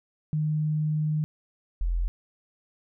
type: tone pair in turn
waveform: sine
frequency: 153.2 / 42.99 Hz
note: D#3 / F1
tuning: -27 / -27 cents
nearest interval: octave + minor seventh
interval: 2200 cents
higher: first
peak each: -23 dBFS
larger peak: neither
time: 0.33-1.24 / 1.81-2.08 s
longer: first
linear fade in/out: 0 ms
effects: none